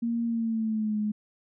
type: tone with pitch glide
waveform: sine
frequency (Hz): 233.1 to 211.3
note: A#3 to G#3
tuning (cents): 0 to +30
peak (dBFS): -25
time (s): 0.02-1.12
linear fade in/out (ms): 10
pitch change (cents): -170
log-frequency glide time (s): 0.25-0.98
effects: none